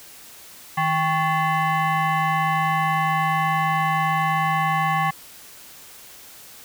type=tone with frequency modulation; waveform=sine; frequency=158.2 Hz; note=D#3; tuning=29 cents sharp; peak=-18 dBFS; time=0.77-5.11 s; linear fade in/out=10 ms; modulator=948 Hz; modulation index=1.7; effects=white hiss -44 dBFS RMS until 6.64 s